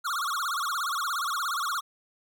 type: tone with vibrato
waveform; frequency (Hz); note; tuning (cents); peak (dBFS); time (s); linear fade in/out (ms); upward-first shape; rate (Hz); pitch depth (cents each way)
square; 1257; D#6; +17; -28; 0.04-1.81; 20; sine; 17; 250
effects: none